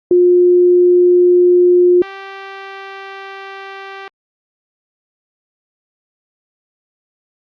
sine / 5% pulse tone pair in turn, 356.1 / 390.2 Hz, F4 / G4, +34 / -8 cents, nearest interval major second, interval 158 cents, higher second, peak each -6 / -14 dBFS, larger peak first, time 0.11-2.02 / 2.02-4.08 s, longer second, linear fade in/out 2 ms, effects low-pass 2000 Hz 12 dB/octave + Opus 32 kbps

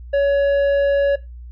triangle tone with tanh clipping, 562 Hz, C#5, 24 cents sharp, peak -15 dBFS, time 0.13-1.16 s, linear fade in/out 10 ms, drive 12 dB, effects noise-tail reverb RT60 0.2 s tail -18 dB re dry + added 60 Hz sine -33 dBFS peak until 1.51 s

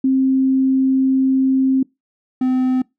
sine / triangle tone pair in turn, 264.5 / 256.7 Hz, C4 / C4, +19 / -33 cents, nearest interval minor second, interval 52 cents, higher first, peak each -12 dBFS, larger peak neither, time 0.04-1.83 / 2.41-2.82 s, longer first, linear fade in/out 5 ms, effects noise-tail reverb RT60 0.2 s tail -24 dB re dry

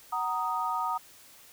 sine chord, D# minor, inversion first, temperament just, 746.7 / 933.4 / 1244.5 Hz, F#5 / A#5 / D#6, +16 / +2 / 0 cents, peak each -35 / -31 / -31 dBFS, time 0.12-0.98 s, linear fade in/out 10 ms, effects white hiss -54 dBFS RMS until 1.52 s

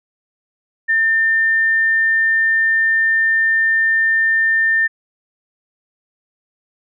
sine tone, 1800 Hz, A6, 39 cents sharp, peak -12 dBFS, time 0.88-4.88 s, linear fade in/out 20 ms, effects none

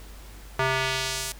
square tone with band-pass filter sweep, 131.8 Hz, C3, 13 cents sharp, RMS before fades -27 dBFS, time 0.59-1.32 s, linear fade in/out 2 ms, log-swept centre 1300 to 9600 Hz, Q 0.85, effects added 50 Hz sine -42 dBFS peak until 1.39 s + pink hiss -49 dBFS RMS until 1.39 s

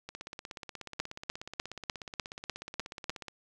two click trains, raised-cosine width 0.2 ms, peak -24 / -14 dBFS, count 54 / 8, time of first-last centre 0.09-3.283 / 1-3.096 s, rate 16.6 / 3.34 Hz, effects none

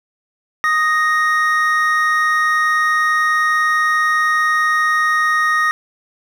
triangle tone pair together, 1244.5 / 1864.7 Hz, D#6 / A#6, 0 / 0 cents, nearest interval perfect fifth, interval 700 cents, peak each -14 dBFS, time 0.64-5.71 s, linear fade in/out 0 ms, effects none

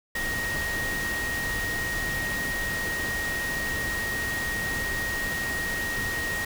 sine tone in noise, 1875 Hz, A#6, 10 cents sharp, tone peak -28 dBFS, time 0.15-6.45 s, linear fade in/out 5 ms, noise pink, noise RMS -33 dBFS, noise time 0.15-6.45 s, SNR +2 dB, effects none

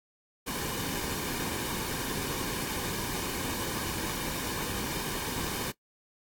pink noise with comb filter, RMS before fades -34 dBFS, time 0.46-5.72 s, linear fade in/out 20 ms, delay 1.5 ms, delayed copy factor -0.55, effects noise-tail reverb RT60 0.1 s tail -20 dB re dry + AAC 64 kbps

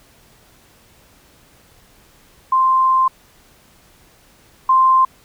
sine tone pair in turn, 1046 / 1046 Hz, C6 / C6, -1 / -1 cents, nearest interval unison, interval 0 cents, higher neither, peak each -11 / -9 dBFS, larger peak second, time 2.52-3.08 / 4.69-5.05 s, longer first, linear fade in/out 5 ms, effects pink hiss -51 dBFS RMS until 5.24 s

